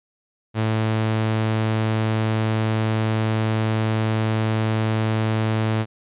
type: tone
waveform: sawtooth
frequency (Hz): 110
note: A2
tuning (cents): 0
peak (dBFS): -15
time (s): 0.54-5.86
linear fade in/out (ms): 50
effects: resampled to 8000 Hz

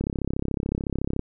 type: click train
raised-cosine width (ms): 3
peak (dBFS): -13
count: 41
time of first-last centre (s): 0.01-1.193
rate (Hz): 33.8
effects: none

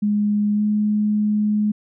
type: tone with pitch glide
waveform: sine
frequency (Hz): 207.7 to 210.4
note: G#3 to G#3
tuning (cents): 0 to +23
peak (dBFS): -16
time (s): 0.02-1.72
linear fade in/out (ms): 10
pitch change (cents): +23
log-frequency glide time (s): 0.54-0.62
effects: none

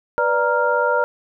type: tone cluster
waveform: sine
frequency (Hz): 492.1 / 589 / 937 / 1395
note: B4 / D5 / A#5 / F6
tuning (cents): -6 / +5 / +9 / -2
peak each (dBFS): -21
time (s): 0.18-1.04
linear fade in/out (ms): 0
effects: none

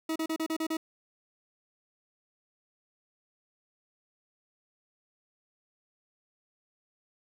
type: tone bursts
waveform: 40% pulse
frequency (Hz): 319.9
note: D#4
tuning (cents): +48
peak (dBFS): -28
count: 7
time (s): 0.09-0.77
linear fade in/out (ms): 5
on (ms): 68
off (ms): 34
effects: none

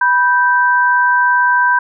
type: tone pair together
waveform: sine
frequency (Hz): 983 / 1560.4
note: B5 / G6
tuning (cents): -8 / -8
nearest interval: minor sixth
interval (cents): 800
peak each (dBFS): -12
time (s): 0.01-1.79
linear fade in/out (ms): 5
effects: none

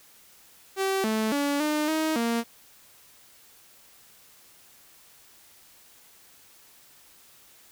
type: tone with pitch steps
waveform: sawtooth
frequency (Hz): 386 / 218.7 / 285.4 / 302.3 / 315 / 232.6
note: G4 / A3 / D4 / D#4 / D#4 / A#3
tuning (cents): -27 / -10 / -49 / -50 / +21 / -4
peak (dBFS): -20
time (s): 0.76-2.44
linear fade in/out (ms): 50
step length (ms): 280
effects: white hiss -55 dBFS RMS until 7.71 s

